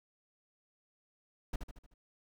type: noise with echo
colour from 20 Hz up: brown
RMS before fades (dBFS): -34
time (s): 1.53-1.56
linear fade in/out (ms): 5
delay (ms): 76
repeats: 5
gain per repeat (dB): -6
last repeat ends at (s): 1.94
effects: none